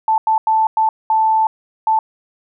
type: tone bursts at uneven times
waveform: sine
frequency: 880 Hz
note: A5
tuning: in tune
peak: -11 dBFS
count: 6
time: 0.08-0.18 / 0.27-0.38 / 0.47-0.67 / 0.77-0.89 / 1.1-1.47 / 1.87-1.99 s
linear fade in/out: 2 ms
effects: none